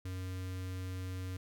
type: tone with notch filter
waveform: square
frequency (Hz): 92.5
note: F#2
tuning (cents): 0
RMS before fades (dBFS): -40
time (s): 0.05-1.37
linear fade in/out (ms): 5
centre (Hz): 770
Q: 1.2
effects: none